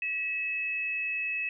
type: tone pair together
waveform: sine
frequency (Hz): 1940 / 2590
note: B6 / E7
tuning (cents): -31 / -31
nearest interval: perfect fourth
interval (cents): 500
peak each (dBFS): -40 / -29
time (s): 0.02-1.49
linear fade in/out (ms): 2
effects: none